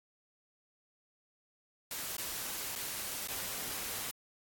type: noise with dropouts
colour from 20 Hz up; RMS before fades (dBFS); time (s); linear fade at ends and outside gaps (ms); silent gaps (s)
white; -39; 1.91-4.11; 2; 2.168-2.181 / 2.754-2.759 / 3.275-3.284
effects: AAC 64 kbps